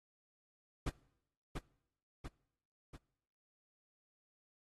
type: noise with echo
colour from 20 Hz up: brown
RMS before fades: -35 dBFS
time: 0.86-0.9 s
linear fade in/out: 10 ms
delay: 690 ms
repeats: 3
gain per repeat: -5 dB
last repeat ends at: 2.97 s
effects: noise-tail reverb RT60 0.8 s tail -23 dB re dry + AAC 32 kbps